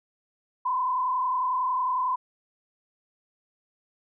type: tone with frequency modulation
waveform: sine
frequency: 1016 Hz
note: B5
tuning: 49 cents sharp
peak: -23 dBFS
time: 0.65-2.16 s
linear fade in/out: 10 ms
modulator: 31 Hz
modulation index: 1.1
effects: none